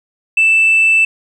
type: tone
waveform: sine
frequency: 2647 Hz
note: E7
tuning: 7 cents sharp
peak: -6 dBFS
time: 0.37-1.05 s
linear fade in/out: 5 ms
effects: tanh soft clip ceiling -5 dBFS + 8-bit